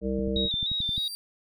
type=harmonic tone; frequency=65.41 Hz; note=C2; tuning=in tune; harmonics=1 / 3 / 5 / 7 / 9; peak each=-33 / -29 / -34 / -31 / -36 dBFS; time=0.01-0.49 s; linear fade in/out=50 ms
type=click train; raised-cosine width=5 ms; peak=-24 dBFS; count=10; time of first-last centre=0.19-0.979 s; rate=11.4 Hz
type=tone with vibrato; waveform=sine; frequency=3683 Hz; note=A#7; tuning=22 cents flat; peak=-26 dBFS; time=0.36-1.08 s; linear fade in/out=2 ms; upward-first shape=square; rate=3.3 Hz; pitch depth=53 cents each way
type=tone with exponential growth; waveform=sawtooth; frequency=4699 Hz; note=D8; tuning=in tune; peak=-30 dBFS; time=0.64-1.15 s; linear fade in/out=0 ms; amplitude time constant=110 ms
effects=none